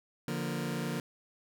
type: chord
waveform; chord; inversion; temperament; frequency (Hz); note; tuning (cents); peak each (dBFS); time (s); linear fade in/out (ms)
sawtooth; Bb major; first; just; 145.68 / 174.81 / 233.1; D3 / F3 / Bb3; -14 / +2 / 0; -33; 0.28-1; 2
effects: none